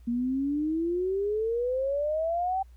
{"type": "exponential sweep", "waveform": "sine", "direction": "up", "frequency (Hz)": [233.1, 780], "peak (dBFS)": -25, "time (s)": [0.07, 2.63], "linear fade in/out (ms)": 10, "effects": ["added 60 Hz sine -48 dBFS peak until 2.76 s", "pink hiss -69 dBFS RMS until 2.76 s"]}